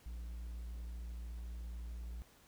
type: tone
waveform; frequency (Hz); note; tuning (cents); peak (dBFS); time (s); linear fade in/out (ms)
triangle; 58.27; A#1; 0; -40; 0.06-2.22; 0
effects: pink hiss -65 dBFS RMS until 2.47 s

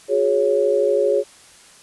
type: chord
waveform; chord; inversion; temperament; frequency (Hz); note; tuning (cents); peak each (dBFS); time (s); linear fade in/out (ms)
sine; F# suspended second; none; equal with one note detuned; 362.6 / 415.3 / 554.4; F#4 / G#4 / C#5; -35 / 0 / 0; -23 / -18 / -18; 0.08-1.24; 50
effects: white hiss -47 dBFS RMS until 1.82 s + resampled to 24000 Hz

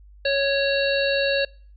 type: harmonic tone with a mistuned harmonic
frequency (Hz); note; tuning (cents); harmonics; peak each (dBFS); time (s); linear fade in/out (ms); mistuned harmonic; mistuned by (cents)
554.4; C#5; 0; 1 / 3 / 5 / 7 / 8; -21 / -26 / -28 / -29 / -30; 0.25-1.45; 5; 5; -20
effects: noise-tail reverb RT60 0.5 s tail -26 dB re dry + added 50 Hz sine -45 dBFS peak until 1.76 s

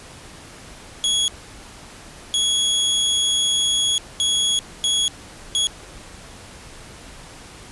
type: tone bursts at uneven times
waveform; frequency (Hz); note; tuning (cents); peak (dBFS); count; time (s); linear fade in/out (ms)
sawtooth; 3342; G#7; +10; -14; 5; 1.04-1.28 / 2.34-3.98 / 4.2-4.59 / 4.84-5.08 / 5.55-5.67; 0
effects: pink hiss -41 dBFS RMS until 7.71 s + resampled to 24000 Hz

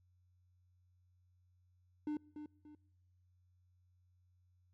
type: tone with echo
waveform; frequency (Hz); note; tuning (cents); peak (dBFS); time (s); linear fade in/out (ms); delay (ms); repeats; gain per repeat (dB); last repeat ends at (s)
triangle; 300; D4; +37; -34; 2.07-2.17; 2; 290; 2; -9; 2.75
effects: noise-tail reverb RT60 0.9 s tail -25 dB re dry + added 90 Hz sine -69 dBFS peak until 4.73 s

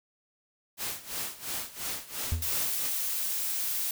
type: noise with tremolo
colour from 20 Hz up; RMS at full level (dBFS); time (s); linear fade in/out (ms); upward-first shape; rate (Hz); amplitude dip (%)
white; -33; 0.77-2.91; 50; sine; 2.9; 85
type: tone with exponential decay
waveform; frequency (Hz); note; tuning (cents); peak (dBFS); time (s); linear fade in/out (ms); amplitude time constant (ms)
triangle; 82.2; E2; -4; -20; 2.32-2.56; 0; 52
type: noise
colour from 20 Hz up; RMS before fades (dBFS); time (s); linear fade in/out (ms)
blue; -31; 2.42-3.91; 2
effects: none

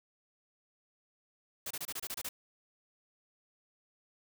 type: noise bursts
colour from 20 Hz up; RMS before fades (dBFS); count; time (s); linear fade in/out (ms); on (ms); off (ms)
white; -39; 9; 1.66-2.29; 5; 46; 27
effects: none

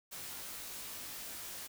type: noise with comb filter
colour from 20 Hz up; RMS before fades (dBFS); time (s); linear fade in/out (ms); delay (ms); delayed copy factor
white; -45; 0.11-1.68; 20; 18; -0.95
effects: none

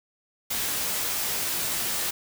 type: noise with comb filter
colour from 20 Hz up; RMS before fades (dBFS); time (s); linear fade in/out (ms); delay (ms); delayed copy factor
white; -28; 0.5-2.11; 10; 17; +0.5
effects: none

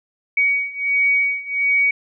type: beating tone pair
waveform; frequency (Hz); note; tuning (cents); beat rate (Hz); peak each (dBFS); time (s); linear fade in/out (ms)
sine; 2252 / 2253.4; C#7 / C#7; +27 / +28; 1.4; -20 / -18; 0.37-1.91; 5
effects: none

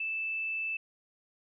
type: tone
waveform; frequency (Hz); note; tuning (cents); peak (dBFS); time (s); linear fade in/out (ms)
sine; 2637; E7; 0; -31; 0-0.77; 5
effects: none

